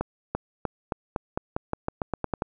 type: accelerating click train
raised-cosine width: 1 ms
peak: -12 dBFS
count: 14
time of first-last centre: 0.01-2.421 s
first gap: 340 ms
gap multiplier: 0.89
effects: none